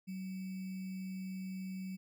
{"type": "tone with sample-and-hold", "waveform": "sine", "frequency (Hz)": 188.3, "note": "F#3", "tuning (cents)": 31, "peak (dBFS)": -39, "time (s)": [0.07, 1.97], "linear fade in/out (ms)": 20, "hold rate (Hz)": 2450, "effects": []}